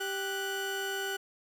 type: tone pair together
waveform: 30% pulse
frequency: 392 / 1480 Hz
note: G4 / F#6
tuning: 0 / 0 cents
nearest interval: octave + major seventh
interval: 2300 cents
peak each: -33 / -32 dBFS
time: 0-1.17 s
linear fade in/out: 10 ms
effects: none